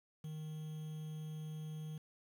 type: tone with quantisation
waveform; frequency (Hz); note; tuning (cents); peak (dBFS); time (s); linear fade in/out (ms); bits
triangle; 155.2; D#3; -4; -40; 0.24-1.98; 5; 10
effects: none